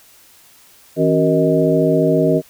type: tone cluster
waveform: sine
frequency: 161.3 / 272.6 / 372.7 / 467.1 / 626 Hz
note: E3 / C#4 / F#4 / A#4 / D#5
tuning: -37 / -29 / +13 / +3 / +10 cents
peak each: -18 dBFS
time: 0.96-2.42 s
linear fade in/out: 50 ms
effects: white hiss -48 dBFS RMS until 2.49 s